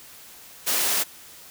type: high-pass noise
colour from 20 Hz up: white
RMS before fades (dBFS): -23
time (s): 0.66-1.04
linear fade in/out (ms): 20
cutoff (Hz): 240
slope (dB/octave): 12
effects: white hiss -46 dBFS RMS until 1.5 s